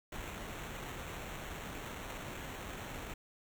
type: noise with sample-and-hold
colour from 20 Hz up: pink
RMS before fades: -44 dBFS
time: 0.12-3.14 s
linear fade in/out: 5 ms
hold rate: 4900 Hz
effects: none